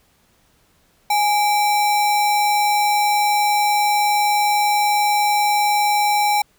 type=tone with sample-and-hold; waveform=sine; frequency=830.6 Hz; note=G#5; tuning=in tune; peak=-14 dBFS; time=1.1-6.42 s; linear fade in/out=5 ms; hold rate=3150 Hz; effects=pink hiss -59 dBFS RMS until 6.58 s